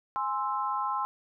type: chord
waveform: sine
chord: Ab augmented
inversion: none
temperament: equal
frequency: 830.6 / 1046.5 / 1318.5 Hz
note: Ab5 / C6 / E6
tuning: 0 / 0 / 0 cents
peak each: -33 / -30 / -34 dBFS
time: 0.16-1.05 s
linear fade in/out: 0 ms
effects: none